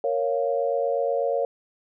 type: chord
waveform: sine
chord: Bb minor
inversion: none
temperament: equal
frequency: 466.2 / 554.4 / 698.5 Hz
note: Bb4 / Db5 / F5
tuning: 0 / 0 / 0 cents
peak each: -26 / -24 / -29 dBFS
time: 0.04-1.45 s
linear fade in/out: 2 ms
effects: none